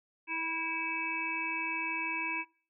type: harmonic tone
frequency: 326.1 Hz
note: E4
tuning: 19 cents flat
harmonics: 1 / 3 / 5 / 7 / 8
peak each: -43 / -40 / -44 / -36 / -36 dBFS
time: 0.27-2.45 s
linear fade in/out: 50 ms
effects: noise-tail reverb RT60 0.4 s tail -19 dB re dry